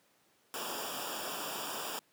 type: noise with comb filter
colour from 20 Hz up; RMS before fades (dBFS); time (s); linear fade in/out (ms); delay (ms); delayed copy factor
pink; -39; 0.54-1.99; 0; 0.48; -0.85
effects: pink hiss -69 dBFS RMS until 2.12 s + high-pass 200 Hz 12 dB/octave